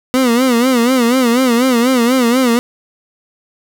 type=tone with vibrato; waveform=30% pulse; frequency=246.8 Hz; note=B3; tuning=1 cent flat; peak=-7 dBFS; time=0.14-2.59 s; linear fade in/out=0 ms; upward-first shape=sine; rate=4.1 Hz; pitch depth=120 cents each way; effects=none